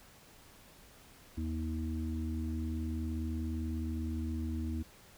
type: harmonic tone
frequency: 79.6 Hz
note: D#2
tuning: 40 cents sharp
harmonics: 1 / 3 / 4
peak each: -35 / -39 / -42 dBFS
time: 1.37-4.83 s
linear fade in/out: 10 ms
effects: pink hiss -58 dBFS RMS until 5.17 s